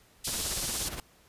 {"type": "band-pass noise", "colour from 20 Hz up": "white", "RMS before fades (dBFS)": -34, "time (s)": [0.24, 0.89], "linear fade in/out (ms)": 10, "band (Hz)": [3100, 11000], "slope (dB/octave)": 24}
{"type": "noise with tremolo", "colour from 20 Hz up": "pink", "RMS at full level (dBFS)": -36, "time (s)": [0.27, 1], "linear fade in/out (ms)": 2, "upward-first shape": "sine", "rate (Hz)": 17, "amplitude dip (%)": 60}
{"effects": ["pink hiss -61 dBFS RMS until 1.28 s", "resampled to 32000 Hz"]}